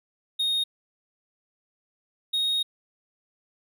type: tone pair in turn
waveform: triangle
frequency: 3715 / 3737 Hz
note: A#7 / A#7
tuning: -7 / +4 cents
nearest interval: unison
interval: 11 cents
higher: second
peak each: -21 dBFS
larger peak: neither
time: 0.39-0.64 / 2.33-2.63 s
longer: second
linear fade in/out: 10 ms
effects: none